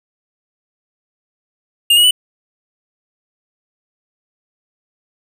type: tone with pitch steps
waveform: square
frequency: 2821 / 2899 / 2978 Hz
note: F7 / F#7 / F#7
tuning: +17 / -36 / +11 cents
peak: -8 dBFS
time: 1.9-2.11 s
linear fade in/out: 5 ms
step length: 70 ms
effects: none